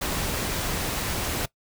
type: noise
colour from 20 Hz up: pink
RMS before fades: -28 dBFS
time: 0.01-1.46 s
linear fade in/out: 10 ms
effects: noise-tail reverb RT60 0.1 s tail -20 dB re dry